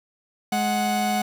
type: tone pair together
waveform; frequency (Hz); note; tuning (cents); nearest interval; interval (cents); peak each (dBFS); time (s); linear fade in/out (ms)
45% pulse; 210 / 739; G#3 / F#5; +19 / -2; octave + minor seventh; 2179; -25 / -23; 0.52-1.22; 5
effects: none